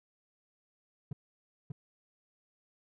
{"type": "tone with echo", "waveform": "triangle", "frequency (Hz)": 141.5, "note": "C#3", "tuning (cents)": 36, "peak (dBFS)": -32, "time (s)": [1.11, 1.13], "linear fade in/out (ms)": 5, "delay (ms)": 590, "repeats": 1, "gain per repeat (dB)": -2, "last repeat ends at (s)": 1.72, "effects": []}